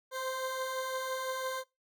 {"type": "beating tone pair", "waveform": "20% pulse", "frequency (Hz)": [516, 521.9], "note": ["C5", "C5"], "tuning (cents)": [-24, -4], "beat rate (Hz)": 5.9, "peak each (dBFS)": [-38, -30], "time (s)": [0.11, 1.64], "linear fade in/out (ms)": 50, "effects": ["noise-tail reverb RT60 0.2 s tail -20 dB re dry"]}